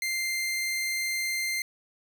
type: tone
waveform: sawtooth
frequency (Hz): 2093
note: C7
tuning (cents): 0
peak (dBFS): -24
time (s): 0.02-1.62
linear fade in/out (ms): 2
effects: 11-bit